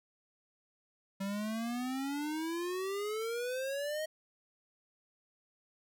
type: exponential sweep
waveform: square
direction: up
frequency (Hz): 192.9 to 632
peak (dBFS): -35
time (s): 1.2-4.06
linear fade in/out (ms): 10
effects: none